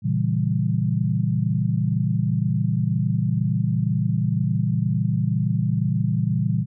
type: chord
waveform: sine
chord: A# diminished seventh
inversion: none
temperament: equal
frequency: 116.54 / 138.59 / 164.81 / 196 Hz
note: A#2 / C#3 / E3 / G3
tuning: 0 / 0 / 0 / 0 cents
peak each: -23 / -25 / -24 / -26 dBFS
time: 0.02-6.66 s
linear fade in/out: 50 ms
effects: none